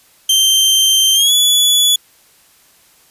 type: tone with pitch glide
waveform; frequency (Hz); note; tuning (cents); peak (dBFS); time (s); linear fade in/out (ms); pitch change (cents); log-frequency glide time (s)
sawtooth; 3136 to 3420; G7 to A7; 0 to -50; -6; 0.29-1.96; 5; +150; 1.14-1.33
effects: white hiss -50 dBFS RMS until 3.1 s + resampled to 32000 Hz